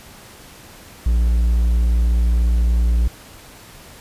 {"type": "tone", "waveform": "triangle", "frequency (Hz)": 58.27, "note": "A#1", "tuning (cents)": 0, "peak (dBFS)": -11, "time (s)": [1.06, 3.08], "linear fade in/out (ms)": 5, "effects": ["pink hiss -42 dBFS RMS until 4 s", "resampled to 32000 Hz"]}